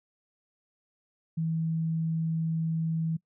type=tone; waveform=sine; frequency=162.2 Hz; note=E3; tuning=28 cents flat; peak=-26 dBFS; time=1.37-3.17 s; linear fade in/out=10 ms; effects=noise-tail reverb RT60 0.1 s tail -22 dB re dry